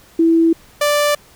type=tone pair in turn; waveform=sine / sawtooth; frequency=329.6 / 587.3 Hz; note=E4 / D5; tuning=0 / 0 cents; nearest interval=minor seventh; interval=1000 cents; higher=second; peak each=-9 dBFS; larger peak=neither; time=0.19-0.53 / 0.81-1.15 s; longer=neither; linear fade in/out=5 ms; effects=pink hiss -47 dBFS RMS until 1.35 s